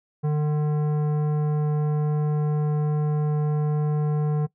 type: tone with tanh clipping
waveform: sine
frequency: 150.1 Hz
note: D3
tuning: 38 cents sharp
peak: -22 dBFS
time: 0.23-4.47 s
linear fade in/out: 20 ms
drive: 13 dB
effects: noise-tail reverb RT60 0.1 s tail -20 dB re dry